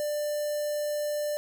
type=tone with notch filter; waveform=square; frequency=593 Hz; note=D5; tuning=17 cents sharp; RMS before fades=-30 dBFS; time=0-1.37 s; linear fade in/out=0 ms; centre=2400 Hz; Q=0.62; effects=11-bit